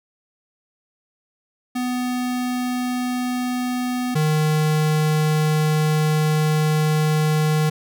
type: tone pair in turn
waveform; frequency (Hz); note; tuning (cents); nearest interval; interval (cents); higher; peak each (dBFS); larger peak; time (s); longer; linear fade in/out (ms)
square; 249.1 / 154.07; B3 / D#3; +15 / -17; minor sixth; 832; first; -22 / -17; second; 1.75-4.15 / 4.15-7.7; second; 10
effects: none